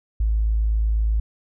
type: tone with tanh clipping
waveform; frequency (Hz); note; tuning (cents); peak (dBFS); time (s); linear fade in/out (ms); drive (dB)
triangle; 54.1; A1; -29; -17; 0.2-1.2; 5; 4
effects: none